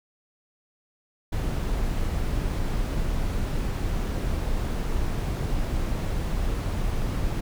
brown noise, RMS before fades -26 dBFS, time 1.32-7.41 s, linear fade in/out 10 ms, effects none

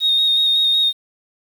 sine tone with vibrato, 3721 Hz, A#7, 4 cents flat, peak -12 dBFS, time 0-0.93 s, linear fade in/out 50 ms, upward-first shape square, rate 5.4 Hz, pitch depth 16 cents each way, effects tanh soft clip ceiling -8 dBFS + 7-bit

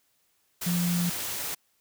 sine tone in noise, 174.61 Hz, F3, in tune, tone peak -24 dBFS, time 0.66-1.1 s, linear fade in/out 10 ms, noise white, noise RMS -33 dBFS, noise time 0.61-1.55 s, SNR +6 dB, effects white hiss -70 dBFS RMS until 1.8 s

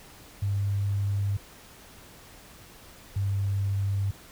sine tone pair in turn, 100 / 98.85 Hz, G2 / G2, +35 / +15 cents, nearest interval unison, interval 20 cents, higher first, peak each -24 dBFS, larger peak neither, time 0.42-1.37 / 3.16-4.11 s, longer neither, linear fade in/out 5 ms, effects pink hiss -50 dBFS RMS until 4.31 s

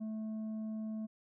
sine tone with tanh clipping, 218.1 Hz, A3, 15 cents flat, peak -38 dBFS, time 0-1.07 s, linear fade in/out 20 ms, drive 5 dB, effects none

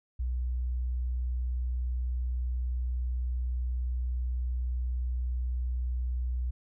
sine tone, 61.74 Hz, B1, in tune, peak -28 dBFS, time 0.19-6.51 s, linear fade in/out 10 ms, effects none

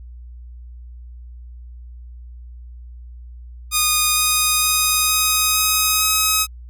5% pulse tone with pitch steps, 1232 / 1239.9 / 1247.8 / 1255.7 / 1263.7 / 1271.8 Hz, D#6 / D#6 / D#6 / D#6 / D#6 / D#6, -17 / -6 / +5 / +15 / +26 / +38 cents, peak -3 dBFS, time 3.71-6.47 s, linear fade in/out 50 ms, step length 460 ms, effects added 60 Hz sine -34 dBFS peak until 6.69 s + MP3 96 kbps

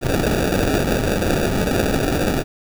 blue noise with sample-and-hold, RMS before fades -19 dBFS, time 0.01-2.44 s, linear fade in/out 50 ms, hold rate 1050 Hz, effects none

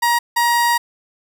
30% pulse tone pair in turn, 948 / 948 Hz, A#5 / A#5, +29 / +29 cents, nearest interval unison, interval 0 cents, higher neither, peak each -11 dBFS, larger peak neither, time 0.02-0.19 / 0.36-0.78 s, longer second, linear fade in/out 10 ms, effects none

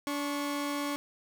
sawtooth tone pair together, 288.1 / 1097 Hz, D4 / C#6, -33 / -18 cents, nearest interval octave + major seventh, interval 2315 cents, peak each -28 / -34 dBFS, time 0.07-0.96 s, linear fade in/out 0 ms, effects none

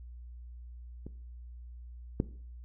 clicks, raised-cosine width 3 ms, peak -29 / -14 dBFS, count 2, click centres 1.066 / 2.201 s, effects noise-tail reverb RT60 0.5 s tail -17 dB re dry + added 60 Hz sine -44 dBFS peak until 2.64 s

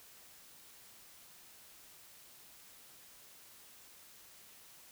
silence, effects white hiss -58 dBFS RMS until 4.91 s

